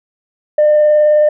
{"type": "tone with vibrato", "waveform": "sine", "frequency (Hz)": 602, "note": "D5", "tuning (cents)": 43, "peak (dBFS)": -5, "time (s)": [0.58, 1.29], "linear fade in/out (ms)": 5, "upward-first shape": "square", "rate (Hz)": 19, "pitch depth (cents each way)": 8, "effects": ["tanh soft clip ceiling -4 dBFS"]}